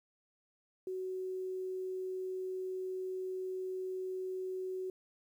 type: tone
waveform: sine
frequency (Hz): 373.2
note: F#4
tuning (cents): +15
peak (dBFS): -36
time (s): 0.87-4.9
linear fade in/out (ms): 2
effects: 11-bit